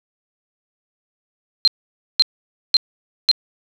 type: tone bursts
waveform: sine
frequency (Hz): 4157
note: C8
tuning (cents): -12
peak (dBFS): -8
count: 4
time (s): 1.65-3.314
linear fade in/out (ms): 0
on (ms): 26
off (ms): 520
effects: none